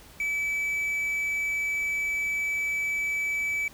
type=tone with quantisation; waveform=triangle; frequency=2300 Hz; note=D7; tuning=37 cents flat; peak=-24 dBFS; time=0.2-3.68 s; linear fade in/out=2 ms; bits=9; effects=added 53 Hz sine -56 dBFS peak until 3.73 s + pink hiss -51 dBFS RMS until 3.73 s